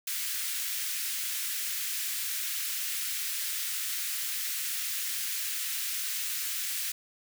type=high-pass noise; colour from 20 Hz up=white; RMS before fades=-33 dBFS; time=0.07-6.92 s; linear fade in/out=5 ms; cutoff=1600 Hz; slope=24 dB/octave; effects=none